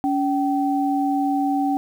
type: tone pair together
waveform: sine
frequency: 282.4 / 770.6 Hz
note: C#4 / G5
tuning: +32 / -30 cents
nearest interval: octave + perfect fourth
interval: 1738 cents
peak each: -20 / -22 dBFS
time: 0.04-1.77 s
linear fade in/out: 0 ms
effects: 8-bit